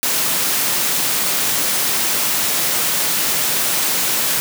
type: high-pass noise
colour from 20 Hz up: white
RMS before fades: -18 dBFS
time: 0.03-4.4 s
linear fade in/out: 0 ms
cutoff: 110 Hz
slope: 96 dB/octave
effects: none